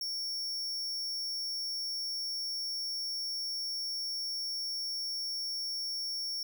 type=tone; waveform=45% pulse; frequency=5480 Hz; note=F8; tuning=34 cents flat; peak=-34 dBFS; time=0.01-6.43 s; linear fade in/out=2 ms; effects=none